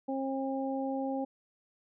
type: harmonic tone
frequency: 268.7 Hz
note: C4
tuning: 46 cents sharp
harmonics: 1 / 2 / 3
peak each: -33 / -36 / -38 dBFS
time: 0.08-1.25 s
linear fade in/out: 10 ms
effects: none